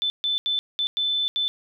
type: tone bursts at uneven times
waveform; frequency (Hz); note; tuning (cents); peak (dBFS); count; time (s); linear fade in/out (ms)
sine; 3520; A7; 0; -21; 6; 0.02-0.1 / 0.24-0.38 / 0.46-0.59 / 0.79-0.87 / 0.97-1.28 / 1.36-1.48; 0
effects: none